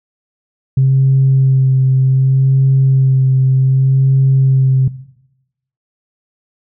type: tone with vibrato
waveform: sine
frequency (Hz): 132.9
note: C3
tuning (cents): +27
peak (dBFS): -6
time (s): 0.77-4.88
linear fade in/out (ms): 5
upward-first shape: sine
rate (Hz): 0.66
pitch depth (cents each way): 18
effects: noise-tail reverb RT60 0.9 s tail -18 dB re dry + tanh soft clip ceiling -3 dBFS